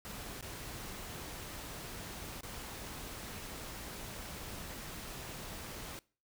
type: noise with dropouts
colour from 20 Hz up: pink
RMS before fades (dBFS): -45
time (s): 0.05-5.99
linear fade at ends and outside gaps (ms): 0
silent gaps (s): 0.41-0.426 / 2.408-2.433
effects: noise-tail reverb RT60 0.4 s tail -23 dB re dry